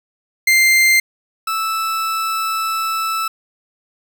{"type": "tone pair in turn", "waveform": "40% pulse", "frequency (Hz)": [2093, 1315.3], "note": ["C7", "E6"], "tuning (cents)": [0, -4], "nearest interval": "minor sixth", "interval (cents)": 804, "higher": "first", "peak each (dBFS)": [-9, -17], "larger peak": "first", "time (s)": [[0.47, 1], [1.47, 3.28]], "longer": "second", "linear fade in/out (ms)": 5, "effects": ["7-bit"]}